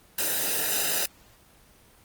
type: noise with comb filter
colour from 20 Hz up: white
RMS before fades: -26 dBFS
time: 0.18-1.06 s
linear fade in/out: 5 ms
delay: 0.9 ms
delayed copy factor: -0.8
effects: pink hiss -56 dBFS RMS until 2.04 s + Opus 24 kbps